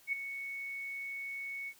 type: tone with ADSR envelope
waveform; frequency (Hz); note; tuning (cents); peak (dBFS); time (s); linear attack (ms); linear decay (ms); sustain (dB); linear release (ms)
sine; 2217; C#7; 0; -28; 0.07-1.74; 57; 8; -10; 61
effects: white hiss -62 dBFS RMS until 1.79 s